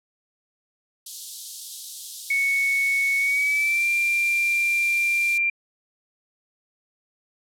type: high-pass noise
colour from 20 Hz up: white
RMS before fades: -35 dBFS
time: 1.06-5.38 s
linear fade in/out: 5 ms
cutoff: 3400 Hz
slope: 48 dB/octave
type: tone with pitch glide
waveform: sine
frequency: 2217 to 2376 Hz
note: C#7 to D7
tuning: 0 to +20 cents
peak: -19 dBFS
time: 2.3-5.5 s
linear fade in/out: 5 ms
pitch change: +120 cents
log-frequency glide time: 3.18-3.89 s
effects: low-pass 12000 Hz 12 dB/octave